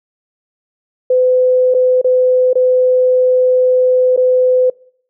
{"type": "tone with dropouts", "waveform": "sine", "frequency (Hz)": 507, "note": "B4", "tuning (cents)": 45, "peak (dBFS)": -8, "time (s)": [1.1, 4.7], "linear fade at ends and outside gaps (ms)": 5, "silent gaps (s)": [[1.741, 1.746], [2.015, 2.044], [2.532, 2.554], [4.164, 4.174]], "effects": ["noise-tail reverb RT60 0.6 s tail -24 dB re dry"]}